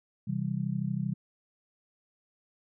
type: chord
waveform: sine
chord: C major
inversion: none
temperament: just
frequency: 130.81 / 163.52 / 196.22 Hz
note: C3 / E3 / G3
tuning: 0 / -14 / +2 cents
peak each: -33 dBFS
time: 0.27-1.14 s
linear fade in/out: 10 ms
effects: none